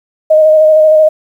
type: tone with vibrato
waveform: sine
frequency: 622.3 Hz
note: D#5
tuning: in tune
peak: -3 dBFS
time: 0.3-1.09 s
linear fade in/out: 10 ms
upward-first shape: square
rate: 13 Hz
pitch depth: 17 cents each way
effects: 7-bit